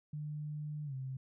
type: tone with pitch glide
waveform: sine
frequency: 150 to 132.1 Hz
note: D3 to C3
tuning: +37 to +17 cents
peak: -38 dBFS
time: 0.13-1.17 s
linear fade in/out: 5 ms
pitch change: -220 cents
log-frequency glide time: 0.85-0.94 s
effects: none